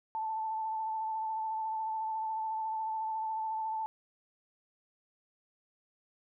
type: tone with vibrato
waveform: sine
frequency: 880 Hz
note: A5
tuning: in tune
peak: -32 dBFS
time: 0.15-3.86 s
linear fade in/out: 0 ms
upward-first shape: sine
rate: 14 Hz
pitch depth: 21 cents each way
effects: none